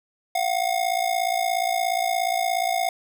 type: ring-modulated tone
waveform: square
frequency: 719 Hz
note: F#5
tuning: 50 cents flat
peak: -19 dBFS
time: 0.35-2.89 s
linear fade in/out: 2 ms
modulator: 28.5 Hz
effects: none